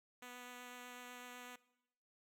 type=tone with vibrato; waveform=5% pulse; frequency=246.9 Hz; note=B3; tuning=in tune; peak=-39 dBFS; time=0.22-1.56 s; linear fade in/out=5 ms; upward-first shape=sine; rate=8 Hz; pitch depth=9 cents each way; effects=noise-tail reverb RT60 0.9 s tail -20 dB re dry